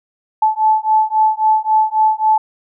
sine beating tone pair, 867 / 870.7 Hz, A5 / A5, -26 / -18 cents, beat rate 3.7 Hz, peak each -14 dBFS, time 0.42-2.38 s, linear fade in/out 5 ms, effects none

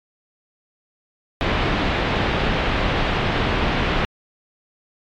pink low-pass noise, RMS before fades -21 dBFS, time 1.41-4.05 s, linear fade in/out 0 ms, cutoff 3400 Hz, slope 24 dB/octave, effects AAC 48 kbps

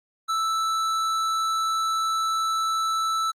sine tone with hard clipping, 1318.5 Hz, E6, in tune, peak -24 dBFS, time 0.28-3.32 s, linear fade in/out 20 ms, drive 12 dB, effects Opus 48 kbps

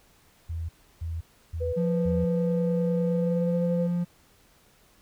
sine tone bursts, 82.41 Hz, E2, in tune, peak -29 dBFS, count 4, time 0.49-2.25 s, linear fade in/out 10 ms, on 200 ms, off 320 ms
sine tone with pitch glide, 493.9 to 512.2 Hz, B4 to C5, 0 to -37 cents, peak -27 dBFS, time 1.6-3.88 s, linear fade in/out 20 ms, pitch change +63 cents, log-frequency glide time 3.05-3.6 s
triangle tone, 174.61 Hz, F3, in tune, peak -22 dBFS, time 1.76-4.05 s, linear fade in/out 20 ms
effects pink hiss -60 dBFS RMS until 5.01 s

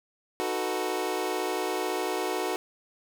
25% pulse chord, B dominant seventh, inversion first, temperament equal with one note detuned, 312 / 370 / 440 / 493.9 Hz, D#4 / F#4 / A4 / B4, +5 / 0 / 0 / 0 cents, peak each -32 / -27 / -30 / -32 dBFS, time 0.4-2.56 s, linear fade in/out 0 ms, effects none

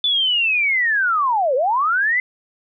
sine linear two-way sweep, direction down then up, 3506 to 485.6 to 2063 Hz, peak -15 dBFS, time 0.04-2.2 s, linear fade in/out 2 ms, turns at 1.55 s, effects none

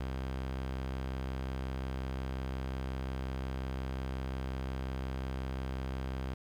sawtooth tone, 65.6 Hz, C2, 5 cents sharp, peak -31 dBFS, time 0-6.34 s, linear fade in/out 5 ms, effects low-pass 4000 Hz 12 dB/octave + 10-bit

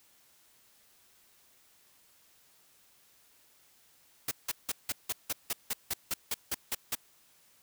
white noise bursts, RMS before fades -32 dBFS, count 14, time 4.28-6.952 s, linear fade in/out 5 ms, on 33 ms, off 170 ms, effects white hiss -64 dBFS RMS until 7.62 s

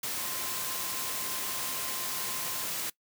sine tone in noise, 1046.5 Hz, C6, in tune, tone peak -45 dBFS, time 0.18-2.65 s, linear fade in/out 5 ms, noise white, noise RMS -34 dBFS, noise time 0.03-2.9 s, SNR -14 dB, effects noise-tail reverb RT60 0.1 s tail -21 dB re dry + high-pass 100 Hz 12 dB/octave

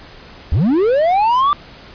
triangle linear sweep, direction up, 58.6 to 1192 Hz, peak -9 dBFS, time 0.52-1.53 s, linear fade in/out 0 ms, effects pink hiss -39 dBFS RMS until 1.94 s + resampled to 11025 Hz

